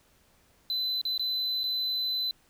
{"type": "tone with dropouts", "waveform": "triangle", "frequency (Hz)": 4024, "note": "B7", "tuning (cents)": 32, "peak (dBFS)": -26, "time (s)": [0.7, 2.31], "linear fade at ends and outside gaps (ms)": 1, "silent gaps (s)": [[1.014, 1.052], [1.178, 1.195], [1.634, 1.64]], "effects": ["pink hiss -64 dBFS RMS until 2.49 s"]}